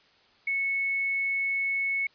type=tone; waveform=sine; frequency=2204 Hz; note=C#7; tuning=11 cents flat; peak=-25 dBFS; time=0.47-2.07 s; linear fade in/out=5 ms; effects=white hiss -61 dBFS RMS until 2.14 s + resampled to 11025 Hz